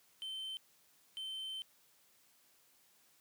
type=tone bursts at uneven times; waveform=triangle; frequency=3091 Hz; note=G7; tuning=25 cents flat; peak=-39 dBFS; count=2; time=0.22-0.57 / 1.17-1.62 s; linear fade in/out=0 ms; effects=white hiss -69 dBFS RMS until 3.2 s + high-pass 80 Hz 12 dB/octave